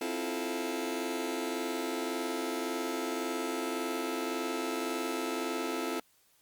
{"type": "chord", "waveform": "sawtooth", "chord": "F major seventh", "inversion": "second", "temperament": "just", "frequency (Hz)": [261.9, 327.4, 349.2, 436.5], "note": ["C4", "E4", "F4", "A4"], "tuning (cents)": [2, -12, 0, -14], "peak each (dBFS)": -34, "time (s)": [0.01, 6], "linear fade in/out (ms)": 5, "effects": ["white hiss -67 dBFS RMS until 6.41 s", "Opus 48 kbps"]}